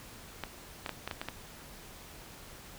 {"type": "clicks", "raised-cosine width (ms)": 0.3, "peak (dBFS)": -19, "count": 7, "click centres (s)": [0.437, 0.862, 0.893, 1.076, 1.112, 1.215, 1.286], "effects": ["pink hiss -50 dBFS RMS until 2.78 s"]}